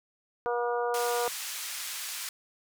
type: harmonic tone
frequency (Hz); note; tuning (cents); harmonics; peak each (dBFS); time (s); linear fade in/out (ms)
240; B3; -49; 2 / 3 / 4 / 5 / 6; -29 / -33 / -35 / -37 / -39; 0.46-1.28; 0
type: band-pass noise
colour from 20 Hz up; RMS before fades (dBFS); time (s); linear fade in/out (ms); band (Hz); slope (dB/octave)
white; -37; 0.94-2.29; 2; 1300 to 11000; 12
effects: none